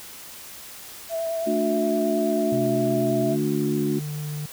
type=tone with vibrato; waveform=sine; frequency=659.3 Hz; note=E5; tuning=in tune; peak=-24 dBFS; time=1.09-3.37 s; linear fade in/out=50 ms; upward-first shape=sine; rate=9.4 Hz; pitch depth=17 cents each way
type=chord; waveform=sine; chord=D major; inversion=second; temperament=equal with one note detuned; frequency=220 / 293.7 / 362.6 Hz; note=A3 / D4 / F#4; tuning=0 / 0 / -35 cents; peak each=-26 dBFS; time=1.46-4 s; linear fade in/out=20 ms
type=tone with pitch glide; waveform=triangle; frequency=130 to 149.33 Hz; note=C3 to D3; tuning=-11 to +29 cents; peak=-26 dBFS; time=2.52-4.46 s; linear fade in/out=5 ms; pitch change=+240 cents; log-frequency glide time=3.24-3.35 s
effects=white hiss -41 dBFS RMS until 4.52 s